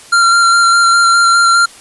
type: tone with vibrato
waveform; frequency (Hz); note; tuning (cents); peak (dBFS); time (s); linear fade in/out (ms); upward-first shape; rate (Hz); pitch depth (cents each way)
square; 1379; F6; -22; -7; 0.12-1.66; 10; square; 4.9; 12
effects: white hiss -37 dBFS RMS until 1.8 s + resampled to 24000 Hz